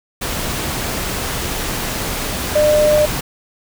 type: tone in noise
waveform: sine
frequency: 602 Hz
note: D5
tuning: 43 cents sharp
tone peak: -10 dBFS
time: 2.55-3.06 s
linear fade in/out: 10 ms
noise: pink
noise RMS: -22 dBFS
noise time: 0.21-3.21 s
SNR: +9 dB
effects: none